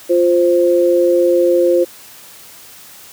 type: tone pair together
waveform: sine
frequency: 349.5 / 523.3 Hz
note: F4 / C5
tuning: +1 / 0 cents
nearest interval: perfect fifth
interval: 699 cents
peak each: -12 dBFS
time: 0.09-1.85 s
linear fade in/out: 20 ms
effects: white hiss -39 dBFS RMS until 3.12 s + high-pass 60 Hz 12 dB/octave